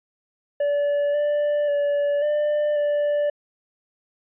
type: tone with pitch steps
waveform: triangle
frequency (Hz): 577 / 588 / 576 / 595 / 586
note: D5 / D5 / D5 / D5 / D5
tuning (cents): -31 / +2 / -34 / +22 / -4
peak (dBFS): -17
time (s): 0.6-3.3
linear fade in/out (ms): 5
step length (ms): 540
effects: resampled to 8000 Hz